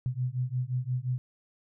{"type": "beating tone pair", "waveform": "sine", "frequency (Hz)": [123.47, 129.17], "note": ["B2", "C3"], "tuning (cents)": [0, -22], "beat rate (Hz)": 5.7, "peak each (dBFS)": -31, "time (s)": [0.06, 1.18], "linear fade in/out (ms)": 0, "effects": []}